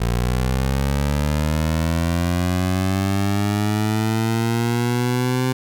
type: linear sweep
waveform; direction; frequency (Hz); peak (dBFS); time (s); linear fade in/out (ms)
20% pulse; up; 57.7 to 129; -13; 0-5.53; 10
effects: none

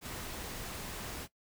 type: noise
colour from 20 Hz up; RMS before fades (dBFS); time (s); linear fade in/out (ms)
pink; -42; 0.01-1.28; 50
effects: noise-tail reverb RT60 0.1 s tail -18 dB re dry

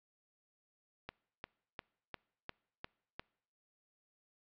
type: click train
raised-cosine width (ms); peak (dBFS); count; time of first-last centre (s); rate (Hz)
0.3; -26; 7; 1.09-3.195; 2.85
effects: noise-tail reverb RT60 0.7 s tail -25 dB re dry + low-pass 4000 Hz 12 dB/octave

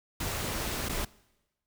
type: noise with dropouts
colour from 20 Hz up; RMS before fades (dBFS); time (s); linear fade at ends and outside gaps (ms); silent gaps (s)
pink; -33; 0.2-1.05; 5; 0.888-0.893
effects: noise-tail reverb RT60 1.0 s tail -22 dB re dry

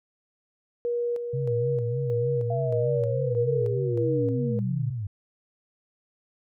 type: tone with tremolo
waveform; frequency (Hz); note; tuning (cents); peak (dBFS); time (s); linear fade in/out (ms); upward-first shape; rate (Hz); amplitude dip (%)
sine; 477.8; A#4; +43; -24; 0.85-4.59; 0; square; 1.6; 45
type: tone with vibrato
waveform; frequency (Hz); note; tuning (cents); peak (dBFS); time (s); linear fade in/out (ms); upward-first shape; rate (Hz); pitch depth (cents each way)
sine; 125; B2; +21; -26; 1.33-4.91; 10; sine; 3.3; 160
type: linear sweep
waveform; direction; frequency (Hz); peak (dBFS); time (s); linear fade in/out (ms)
sine; down; 686 to 95; -28; 2.5-5.07; 5
effects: none

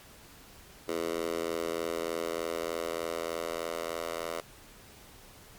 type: tone with high-pass filter sweep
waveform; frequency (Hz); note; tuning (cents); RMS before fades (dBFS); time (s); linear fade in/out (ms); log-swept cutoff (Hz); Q
10% pulse; 83.3; E2; +19; -34; 0.88-4.41; 10; 400 to 620; 1.9
effects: pink hiss -53 dBFS RMS until 5.58 s + MP3 96 kbps

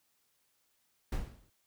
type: noise with exponential decay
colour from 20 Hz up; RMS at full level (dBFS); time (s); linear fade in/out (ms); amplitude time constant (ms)
brown; -30; 1.12-1.5; 5; 81
effects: white hiss -75 dBFS RMS until 1.66 s

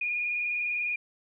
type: tone with vibrato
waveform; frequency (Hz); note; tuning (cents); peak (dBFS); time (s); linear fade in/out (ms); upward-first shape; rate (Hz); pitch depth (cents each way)
sine; 2435; D#7; -38; -27; 0.01-0.96; 5; square; 20; 24
effects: none

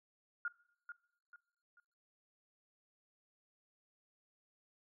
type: tone with echo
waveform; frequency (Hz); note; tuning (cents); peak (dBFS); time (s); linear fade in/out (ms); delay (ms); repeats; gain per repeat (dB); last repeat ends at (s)
sine; 1420; F6; +28; -35; 0.45-0.48; 2; 440; 3; -9; 1.8
effects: noise-tail reverb RT60 0.9 s tail -24 dB re dry

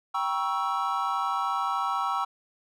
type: chord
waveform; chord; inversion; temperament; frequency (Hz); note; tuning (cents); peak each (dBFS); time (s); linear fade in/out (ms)
triangle; G diminished seventh; none; equal with one note detuned; 784 / 955.2 / 1108.7 / 1318.5; G5 / Bb5 / Db6 / Fb6; 0 / +42 / 0 / 0; -30 / -30 / -29 / -28; 0.14-2.25; 10
effects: none

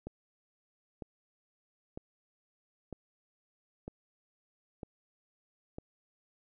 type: click train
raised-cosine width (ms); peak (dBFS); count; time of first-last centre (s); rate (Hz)
2; -27; 7; 0.07-5.784; 1.05
effects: none

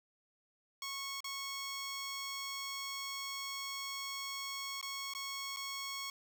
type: tone with dropouts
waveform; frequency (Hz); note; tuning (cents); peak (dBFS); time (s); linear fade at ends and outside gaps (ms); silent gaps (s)
10% pulse; 1100; C#6; -14; -31; 0.82-6.1; 2; 1.205-1.243 / 4.813-4.827 / 5.137-5.149 / 5.563-5.569
effects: none

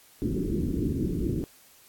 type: low-pass noise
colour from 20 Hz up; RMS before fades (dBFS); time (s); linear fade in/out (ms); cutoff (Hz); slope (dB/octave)
white; -28; 0.22-1.44; 0; 370; 48
effects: white hiss -56 dBFS RMS until 1.88 s + AAC 64 kbps

